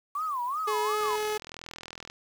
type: tone with vibrato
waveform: sine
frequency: 1108.7 Hz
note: C#6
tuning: in tune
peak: -28 dBFS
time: 0.15-1.16 s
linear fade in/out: 5 ms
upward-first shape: sine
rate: 2.7 Hz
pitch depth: 250 cents each way
type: tone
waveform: sawtooth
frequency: 425.1 Hz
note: G#4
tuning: 40 cents sharp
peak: -24 dBFS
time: 0.67-1.38 s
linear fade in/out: 10 ms
type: click train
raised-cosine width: 0.2 ms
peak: -23 dBFS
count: 46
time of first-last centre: 1.01-2.1 s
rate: 41.3 Hz
effects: 8-bit

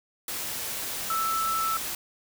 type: tone in noise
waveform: sine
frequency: 1318.5 Hz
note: E6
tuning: in tune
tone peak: -25 dBFS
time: 1.1-1.77 s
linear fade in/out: 2 ms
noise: white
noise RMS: -33 dBFS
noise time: 0.28-1.95 s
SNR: +5 dB
effects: none

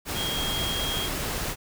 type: tone in noise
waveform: sine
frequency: 3251 Hz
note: G#7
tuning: 38 cents flat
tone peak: -29 dBFS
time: 0.14-1.1 s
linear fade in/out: 50 ms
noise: pink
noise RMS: -30 dBFS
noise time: 0.05-1.56 s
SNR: -2 dB
effects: none

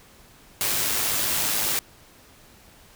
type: noise with amplitude modulation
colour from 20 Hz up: white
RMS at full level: -23 dBFS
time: 0.61-1.79 s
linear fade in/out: 0 ms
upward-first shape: sine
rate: 105 Hz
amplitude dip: 30%
effects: pink hiss -52 dBFS RMS until 2.95 s

